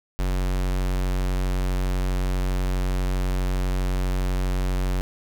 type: tone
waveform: square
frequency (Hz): 46.17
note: F#1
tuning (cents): -3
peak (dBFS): -22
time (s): 0.19-5.01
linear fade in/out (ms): 0
effects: none